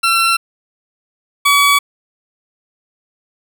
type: tone pair in turn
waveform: 20% pulse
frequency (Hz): 1352 / 1136.9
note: E6 / C#6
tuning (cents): +43 / +43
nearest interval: minor third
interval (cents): 300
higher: first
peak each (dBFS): -6 / -4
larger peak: second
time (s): 0.03-0.37 / 1.45-1.79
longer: neither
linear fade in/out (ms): 10
effects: none